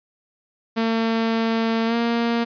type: tone with pitch glide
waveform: sawtooth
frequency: 226.4 to 233.7 Hz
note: A3 to A#3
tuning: +50 to +5 cents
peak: -15 dBFS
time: 0.76-2.45 s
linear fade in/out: 20 ms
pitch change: +55 cents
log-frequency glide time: 1.86-1.95 s
effects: resampled to 11025 Hz